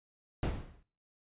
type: noise with exponential decay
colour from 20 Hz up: brown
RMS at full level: -27 dBFS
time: 0.43-0.83 s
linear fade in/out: 2 ms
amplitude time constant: 86 ms
effects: noise-tail reverb RT60 0.4 s tail -18 dB re dry + resampled to 8000 Hz